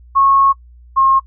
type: tone pair in turn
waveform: sine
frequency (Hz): 1095 / 1073.7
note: C#6 / C6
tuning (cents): -22 / +44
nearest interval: unison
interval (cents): 34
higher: first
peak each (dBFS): -8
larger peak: neither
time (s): 0.15-0.53 / 0.96-1.2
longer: first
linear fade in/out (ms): 20
effects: noise-tail reverb RT60 0.1 s tail -23 dB re dry + added 60 Hz sine -39 dBFS peak until 1.26 s